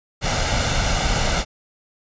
pink noise with comb filter, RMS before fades -20 dBFS, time 0.21-1.45 s, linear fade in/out 50 ms, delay 1.4 ms, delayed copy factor +0.55, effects resampled to 16000 Hz

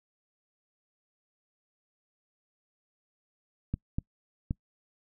clicks, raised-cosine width 5 ms, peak -17 dBFS, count 3, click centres 3.74 / 3.985 / 4.509 s, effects noise-tail reverb RT60 0.1 s tail -26 dB re dry

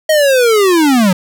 square linear sweep, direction down, 635 to 174.61 Hz, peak -8 dBFS, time 0.09-1.13 s, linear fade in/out 5 ms, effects none

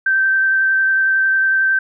sine tone with vibrato, 1557 Hz, G6, 12 cents flat, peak -12 dBFS, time 0.06-1.79 s, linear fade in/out 5 ms, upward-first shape sine, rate 11 Hz, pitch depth 11 cents each way, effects none

